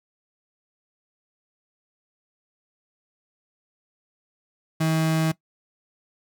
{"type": "tone", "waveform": "35% pulse", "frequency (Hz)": 160, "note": "D#3", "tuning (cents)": 49, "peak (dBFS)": -18, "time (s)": [4.8, 5.32], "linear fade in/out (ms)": 10, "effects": ["noise-tail reverb RT60 0.1 s tail -19 dB re dry"]}